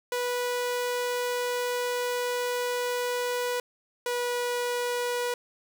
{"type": "tone pair in turn", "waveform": "sawtooth", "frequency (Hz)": [490.7, 487.3], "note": ["B4", "B4"], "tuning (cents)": [-11, -23], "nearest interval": "unison", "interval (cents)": 12, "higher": "first", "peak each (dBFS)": -23, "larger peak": "neither", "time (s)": [[0.12, 3.6], [4.06, 5.34]], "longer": "first", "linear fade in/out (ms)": 2, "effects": []}